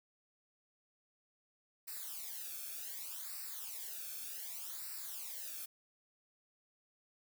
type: noise with flanger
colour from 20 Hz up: blue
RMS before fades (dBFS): -45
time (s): 1.87-5.66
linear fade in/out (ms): 10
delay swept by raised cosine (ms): 0.3 to 1.03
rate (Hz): 0.66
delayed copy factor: -0.85
effects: none